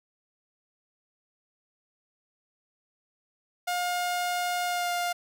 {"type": "tone with pitch glide", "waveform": "sawtooth", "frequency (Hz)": [712, 703.8], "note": ["F5", "F5"], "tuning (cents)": [33, 13], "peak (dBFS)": -23, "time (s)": [3.67, 5.13], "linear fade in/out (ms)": 10, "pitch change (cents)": -20, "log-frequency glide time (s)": [4.66, 4.91], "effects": []}